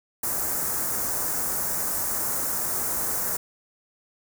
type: band-stop noise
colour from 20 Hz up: white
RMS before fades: -27 dBFS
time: 0.23-3.37 s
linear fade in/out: 5 ms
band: 1600 to 6400 Hz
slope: 24 dB/octave
effects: none